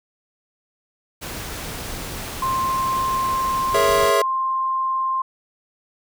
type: noise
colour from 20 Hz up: pink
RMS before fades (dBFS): -31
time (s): 1.21-4.11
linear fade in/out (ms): 20
type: tone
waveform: sine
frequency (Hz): 1053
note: C6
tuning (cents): +11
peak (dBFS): -19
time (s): 2.42-5.22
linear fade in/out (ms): 5
type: chord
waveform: square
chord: A# half-diminished seventh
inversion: third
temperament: equal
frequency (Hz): 415.3 / 466.2 / 554.4 / 659.3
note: G#4 / A#4 / C#5 / E5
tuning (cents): 0 / 0 / 0 / 0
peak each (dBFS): -22 / -25 / -23 / -22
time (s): 3.74-4.22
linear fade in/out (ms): 5
effects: none